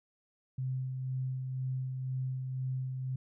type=tone with tremolo; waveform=sine; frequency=130 Hz; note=C3; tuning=11 cents flat; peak=-31 dBFS; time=0.58-3.16 s; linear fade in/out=5 ms; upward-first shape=sine; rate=2 Hz; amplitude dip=35%; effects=none